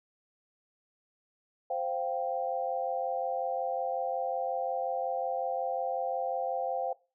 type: chord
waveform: sine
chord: C suspended fourth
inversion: none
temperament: equal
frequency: 523.3 / 698.5 / 784 Hz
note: C5 / F5 / G5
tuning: 0 / 0 / 0 cents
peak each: -34 dBFS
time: 1.7-6.93 s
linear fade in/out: 5 ms
effects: noise-tail reverb RT60 0.3 s tail -20 dB re dry